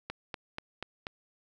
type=click train; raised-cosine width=0.3 ms; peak=-20 dBFS; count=5; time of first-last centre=0.1-1.069 s; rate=4.13 Hz; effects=none